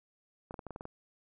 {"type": "clicks", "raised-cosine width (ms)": 1, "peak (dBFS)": -28, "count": 8, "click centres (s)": [0.509, 0.542, 0.592, 0.667, 0.707, 0.761, 0.809, 0.854], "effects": []}